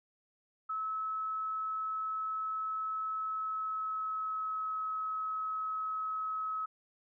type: tone with pitch glide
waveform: sine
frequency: 1296 to 1284.1 Hz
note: E6 to E6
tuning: -30 to -46 cents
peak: -33 dBFS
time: 0.69-6.66 s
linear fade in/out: 10 ms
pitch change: -16 cents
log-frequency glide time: 3.14-4.78 s
effects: none